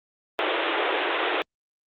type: band-pass noise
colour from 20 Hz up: pink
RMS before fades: -25 dBFS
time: 0.39-1.42 s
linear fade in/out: 0 ms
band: 320 to 3600 Hz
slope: 96 dB/octave
effects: Opus 48 kbps